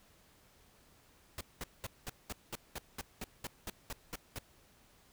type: noise bursts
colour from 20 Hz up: pink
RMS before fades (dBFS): -41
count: 14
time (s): 1.38-4.386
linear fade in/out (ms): 2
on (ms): 29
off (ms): 200
effects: pink hiss -65 dBFS RMS until 5.12 s